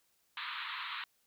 pink band-pass noise, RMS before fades -41 dBFS, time 0.37-1.04 s, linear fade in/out 2 ms, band 960 to 4100 Hz, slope 96 dB/octave, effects white hiss -74 dBFS RMS until 1.26 s

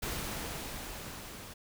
pink noise with level ramp, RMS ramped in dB -36 to -47 dBFS, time 0.02-1.54 s, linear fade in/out 10 ms, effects none

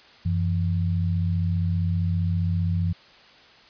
sine tone pair together, 92.5 / 167.65 Hz, F#2 / E3, 0 / +30 cents, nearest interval minor seventh, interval 1030 cents, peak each -22 / -26 dBFS, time 0.25-2.93 s, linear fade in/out 10 ms, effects white hiss -51 dBFS RMS until 3.69 s + resampled to 11025 Hz

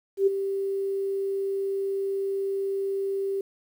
sine tone with ADSR envelope, 392 Hz, G4, in tune, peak -15 dBFS, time 0.17-3.41 s, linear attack 99 ms, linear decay 14 ms, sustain -10 dB, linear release 3 ms, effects 9-bit

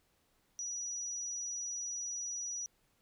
sine tone, 5840 Hz, F#8, 24 cents flat, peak -37 dBFS, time 0.59-2.66 s, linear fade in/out 0 ms, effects pink hiss -74 dBFS RMS until 3.01 s

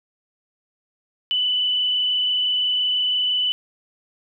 sine tone with frequency modulation, 2989 Hz, F#7, 17 cents sharp, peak -18 dBFS, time 1.31-3.52 s, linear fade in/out 0 ms, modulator 25.9 Hz, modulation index 1.4, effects none

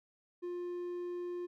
triangle tone, 353 Hz, F4, 19 cents sharp, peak -35 dBFS, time 0.42-1.47 s, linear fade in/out 20 ms, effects none

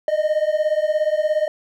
triangle beating tone pair, 606 / 623 Hz, D#5 / D#5, -46 / +2 cents, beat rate 17 Hz, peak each -18 dBFS, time 0.08-1.48 s, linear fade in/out 2 ms, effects none

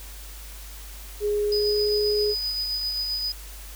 sine tone with pitch glide, 415.3 to 417.7 Hz, G#4 to G#4, 0 to +10 cents, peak -21 dBFS, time 1.2-2.35 s, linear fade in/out 50 ms, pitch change +10 cents, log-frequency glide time 1.5-1.91 s
triangle tone with tremolo, 4978 Hz, D#8, in tune, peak -23 dBFS, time 1.52-3.32 s, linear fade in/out 2 ms, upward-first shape sine, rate 7.6 Hz, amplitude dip 30%
effects added 50 Hz sine -39 dBFS peak until 3.75 s + white hiss -44 dBFS RMS until 3.75 s

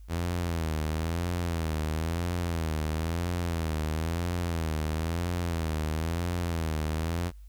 sawtooth tone with vibrato, 82.4 Hz, E2, in tune, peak -24 dBFS, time 0.08-7.32 s, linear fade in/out 50 ms, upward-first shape sine, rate 1 Hz, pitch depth 110 cents each way, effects added 50 Hz sine -44 dBFS peak until 7.48 s + white hiss -69 dBFS RMS until 7.48 s

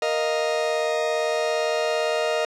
40% pulse chord, Bb suspended fourth, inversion none, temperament just, 466.2 / 621.6 / 699.2 Hz, Bb4 / Eb5 / F5, 0 / -2 / +2 cents, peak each -25 / -23 / -29 dBFS, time 0.02-2.45 s, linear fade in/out 2 ms, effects low-pass 6000 Hz 12 dB/octave

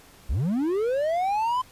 triangle linear sweep, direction up, 43.63 to 1033 Hz, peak -20 dBFS, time 0.29-1.62 s, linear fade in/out 10 ms, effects pink hiss -52 dBFS RMS until 1.71 s + resampled to 32000 Hz

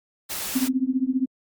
white noise, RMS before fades -30 dBFS, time 0.29-0.69 s, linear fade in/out 20 ms
sine tone with tremolo, 260 Hz, C4, 11 cents flat, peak -16 dBFS, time 0.55-1.26 s, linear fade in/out 10 ms, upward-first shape triangle, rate 15 Hz, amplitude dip 100%
effects Opus 48 kbps

